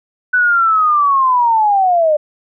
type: linear sweep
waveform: sine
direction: down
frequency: 1502 to 590 Hz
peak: -9 dBFS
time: 0.33-2.17 s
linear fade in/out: 10 ms
effects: none